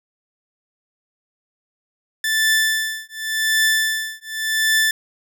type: tone with tremolo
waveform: sawtooth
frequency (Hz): 1760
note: A6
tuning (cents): 0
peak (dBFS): -10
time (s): 2.24-4.91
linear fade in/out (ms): 2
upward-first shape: triangle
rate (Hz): 0.89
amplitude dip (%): 100
effects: none